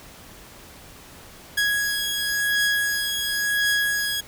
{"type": "beating tone pair", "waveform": "sawtooth", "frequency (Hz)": [1661.2, 1662.14], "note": ["G#6", "G#6"], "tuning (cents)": [0, 1], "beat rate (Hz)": 0.94, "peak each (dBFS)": [-19, -23], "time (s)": [1.57, 4.21], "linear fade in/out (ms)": 10, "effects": ["pink hiss -45 dBFS RMS until 4.27 s"]}